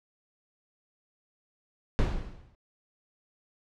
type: noise with exponential decay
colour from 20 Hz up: brown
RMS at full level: -21 dBFS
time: 1.99-2.55 s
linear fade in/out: 0 ms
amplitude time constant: 120 ms
effects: low-pass 5000 Hz 12 dB/octave